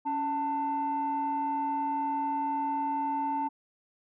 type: tone pair together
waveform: sine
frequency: 279.9 / 889 Hz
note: C#4 / A5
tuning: +17 / +18 cents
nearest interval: octave + minor sixth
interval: 2001 cents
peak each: -33 / -27 dBFS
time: 0.05-3.49 s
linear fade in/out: 20 ms
effects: tanh soft clip ceiling -23 dBFS